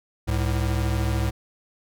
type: tone pair together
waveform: square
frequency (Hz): 67.4 / 107.86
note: C#2 / A2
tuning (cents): -48 / -34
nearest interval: minor sixth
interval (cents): 814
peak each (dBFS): -25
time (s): 0.27-1.31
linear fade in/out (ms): 20
effects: none